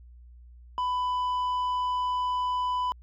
square tone with low-pass filter, 997 Hz, B5, 16 cents sharp, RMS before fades -28 dBFS, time 0.78-2.92 s, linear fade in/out 0 ms, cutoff 2100 Hz, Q 0.83, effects added 60 Hz sine -47 dBFS peak until 3.02 s

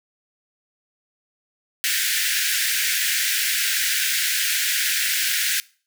pink high-pass noise, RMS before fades -22 dBFS, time 1.84-5.6 s, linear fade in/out 0 ms, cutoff 1500 Hz, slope 96 dB/octave, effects noise-tail reverb RT60 0.4 s tail -22 dB re dry

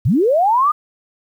sine linear sweep, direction up, 88.3 to 1244.5 Hz, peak -11 dBFS, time 0.05-0.72 s, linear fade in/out 10 ms, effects 8-bit

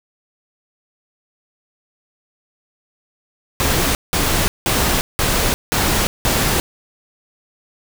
pink noise bursts, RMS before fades -17 dBFS, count 6, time 3.6-6.6 s, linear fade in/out 0 ms, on 350 ms, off 180 ms, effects none

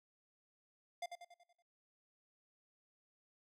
square tone with echo, 698.5 Hz, F5, in tune, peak -40 dBFS, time 1.02-1.06 s, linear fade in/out 5 ms, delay 94 ms, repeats 6, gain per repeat -6 dB, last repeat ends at 1.624 s, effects noise-tail reverb RT60 0.5 s tail -25 dB re dry + low-pass 9000 Hz 12 dB/octave

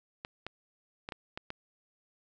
clicks, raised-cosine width 0.3 ms, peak -22 dBFS, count 6, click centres 0.249 / 0.466 / 1.089 / 1.122 / 1.375 / 1.504 s, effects resampled to 16000 Hz + 9-bit

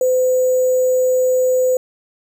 sine tone with sample-and-hold, 510 Hz, C5, 44 cents flat, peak -12 dBFS, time 0.01-1.77 s, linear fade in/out 2 ms, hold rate 7350 Hz, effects none

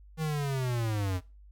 square linear sweep, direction down, 160.9 to 87.9 Hz, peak -29 dBFS, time 0.17-1.21 s, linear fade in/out 50 ms, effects noise-tail reverb RT60 0.3 s tail -20 dB re dry + added 50 Hz sine -50 dBFS peak until 1.51 s

